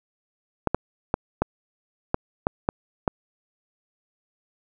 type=clicks; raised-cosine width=1 ms; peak=-6 dBFS; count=8; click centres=0.673 / 0.746 / 1.141 / 1.42 / 2.144 / 2.469 / 2.689 / 3.078 s; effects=none